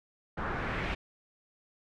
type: noise with low-pass filter sweep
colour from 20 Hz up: pink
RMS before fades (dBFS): -34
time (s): 0.37-0.95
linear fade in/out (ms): 10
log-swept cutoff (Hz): 1300 to 2500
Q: 1.9
effects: none